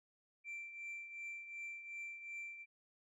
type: tone with tremolo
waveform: sine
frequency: 2349 Hz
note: D7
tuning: in tune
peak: -40 dBFS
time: 0.44-2.66 s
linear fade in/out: 50 ms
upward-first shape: triangle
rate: 2.7 Hz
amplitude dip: 70%
effects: tanh soft clip ceiling -42 dBFS